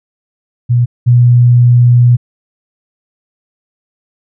sine tone pair in turn, 121.1 / 121.72 Hz, B2 / B2, -34 / -25 cents, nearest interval unison, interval 9 cents, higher second, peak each -6 / -3 dBFS, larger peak second, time 0.69-0.86 / 1.06-2.17 s, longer second, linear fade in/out 20 ms, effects none

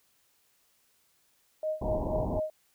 sine tone with tremolo, 622.3 Hz, D#5, in tune, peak -27 dBFS, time 1.63-2.5 s, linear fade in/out 2 ms, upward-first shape sine, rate 4.2 Hz, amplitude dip 90%
pink low-pass noise, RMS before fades -32 dBFS, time 1.81-2.4 s, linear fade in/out 10 ms, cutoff 980 Hz, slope 96 dB/octave
effects white hiss -69 dBFS RMS until 2.74 s

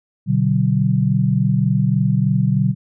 sine chord, B minor, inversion none, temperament equal with one note detuned, 123.47 / 146.83 / 189.65 Hz, B2 / D3 / F#3, 0 / 0 / +43 cents, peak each -18 dBFS, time 0.26-2.75 s, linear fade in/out 50 ms, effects none

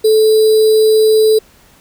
sine tone with sample-and-hold, 435.9 Hz, A4, 16 cents flat, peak -6 dBFS, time 0.04-1.39 s, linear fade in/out 10 ms, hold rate 4410 Hz, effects pink hiss -47 dBFS RMS until 1.8 s

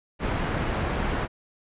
pink low-pass noise, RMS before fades -27 dBFS, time 0.19-1.28 s, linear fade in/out 50 ms, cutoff 2000 Hz, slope 12 dB/octave, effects resampled to 8000 Hz

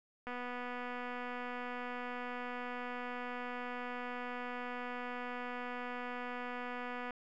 click train, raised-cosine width 0.5 ms, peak -28 dBFS, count 1683, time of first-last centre 0.27-7.107 s, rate 246 Hz, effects none

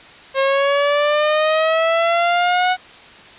sawtooth exponential sweep, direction up, 536 to 740 Hz, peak -10 dBFS, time 0.34-2.77 s, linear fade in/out 50 ms, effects white hiss -41 dBFS RMS until 3.38 s + resampled to 8000 Hz

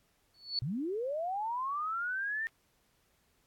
sine tone with exponential growth, 4435 Hz, C#8, in tune, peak -27 dBFS, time 0.34-0.59 s, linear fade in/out 2 ms, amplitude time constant 54 ms
sine linear sweep, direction up, 110 to 1825 Hz, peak -32 dBFS, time 0.62-2.47 s, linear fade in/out 0 ms
effects pink hiss -72 dBFS RMS until 3.46 s + AAC 64 kbps

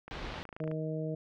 click train, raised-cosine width 0.5 ms, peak -30 dBFS, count 18, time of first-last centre 0.08-0.714 s, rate 26.8 Hz
pink low-pass noise, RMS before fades -41 dBFS, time 0.11-0.43 s, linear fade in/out 0 ms, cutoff 4200 Hz, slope 24 dB/octave
harmonic tone, 157 Hz, D#3, 16 cents sharp, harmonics 1 / 2 / 3 / 4, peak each -35 / -40 / -39 / -41 dBFS, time 0.6-1.15 s, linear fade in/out 5 ms
effects none

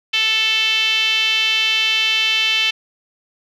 5% pulse tone with band-pass filter, 440 Hz, A4, in tune, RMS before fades -17 dBFS, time 0.13-2.71 s, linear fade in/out 10 ms, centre 2900 Hz, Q 4.2, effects none

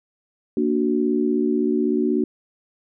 sine chord, Bb augmented, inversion none, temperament equal, 233.1 / 293.7 / 370 Hz, Bb3 / D4 / F#4, 0 / 0 / 0 cents, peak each -22 dBFS, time 0.57-2.24 s, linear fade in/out 2 ms, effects none

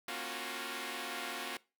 5% pulse chord, Gb major seventh, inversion first, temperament equal with one note detuned, 233.1 / 273.2 / 349.2 / 370 Hz, Bb3 / Db4 / F4 / Gb4, 0 / -25 / 0 / 0 cents, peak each -34 / -33 / -33 / -32 dBFS, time 0.08-1.57 s, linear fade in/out 2 ms, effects noise-tail reverb RT60 0.3 s tail -22 dB re dry

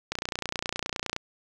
click train, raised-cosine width 0.2 ms, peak -12 dBFS, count 32, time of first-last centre 0.12-1.164 s, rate 29.7 Hz, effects none

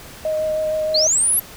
sine tone with vibrato, 622.3 Hz, D#5, in tune, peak -18 dBFS, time 0.25-1.07 s, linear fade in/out 2 ms, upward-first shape triangle, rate 6.4 Hz, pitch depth 14 cents each way
sine linear sweep, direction up, 4005 to 11700 Hz, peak -14 dBFS, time 0.94-1.4 s, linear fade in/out 10 ms
effects pink hiss -39 dBFS RMS until 1.56 s

